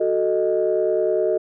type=chord; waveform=sine; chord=D# diminished; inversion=first; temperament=equal; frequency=370 / 440 / 622.3 Hz; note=F#4 / A4 / D#5; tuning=0 / 0 / 0 cents; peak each=-21 dBFS; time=0-1.38 s; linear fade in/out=10 ms; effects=tanh soft clip ceiling -9 dBFS